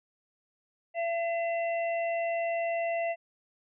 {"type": "harmonic tone", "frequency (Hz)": 675, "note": "E5", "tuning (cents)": 41, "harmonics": [1, 3, 4], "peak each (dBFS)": [-28, -38, -40], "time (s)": [0.94, 3.16], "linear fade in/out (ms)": 50, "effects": []}